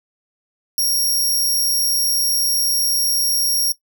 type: tone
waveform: 10% pulse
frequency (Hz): 5588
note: F8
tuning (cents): 0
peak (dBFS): -10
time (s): 0.78-3.72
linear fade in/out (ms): 2
effects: noise-tail reverb RT60 0.1 s tail -17 dB re dry